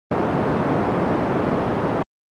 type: band-pass noise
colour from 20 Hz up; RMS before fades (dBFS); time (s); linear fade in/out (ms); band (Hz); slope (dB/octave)
pink; -20; 0.11-2.03; 5; 150 to 1000; 12
effects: high-pass 60 Hz 12 dB/octave + Opus 32 kbps